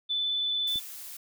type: tone with vibrato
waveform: sine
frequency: 3503 Hz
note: A7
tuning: 8 cents flat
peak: -26 dBFS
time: 0.09-0.8 s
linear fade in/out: 20 ms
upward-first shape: triangle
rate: 18 Hz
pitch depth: 16 cents each way
type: noise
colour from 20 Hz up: blue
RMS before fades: -42 dBFS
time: 0.67-1.17 s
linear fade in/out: 5 ms
type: click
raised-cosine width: 3 ms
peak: -32 dBFS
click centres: 0.758 s
effects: none

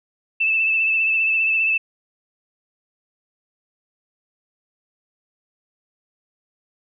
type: tone with vibrato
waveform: sine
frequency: 2637 Hz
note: E7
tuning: in tune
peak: -16 dBFS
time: 0.4-1.78 s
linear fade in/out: 10 ms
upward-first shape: triangle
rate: 15 Hz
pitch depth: 34 cents each way
effects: none

